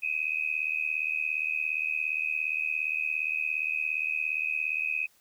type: tone with amplitude modulation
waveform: sine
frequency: 2534 Hz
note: D#7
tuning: 31 cents sharp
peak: -23 dBFS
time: 0.02-5.07 s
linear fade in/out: 20 ms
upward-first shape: sine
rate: 77.3 Hz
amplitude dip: 95%
effects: white hiss -64 dBFS RMS until 5.2 s